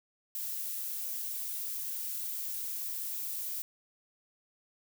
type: noise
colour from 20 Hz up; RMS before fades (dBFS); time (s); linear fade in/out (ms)
violet; -37; 0.35-3.62; 0
effects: none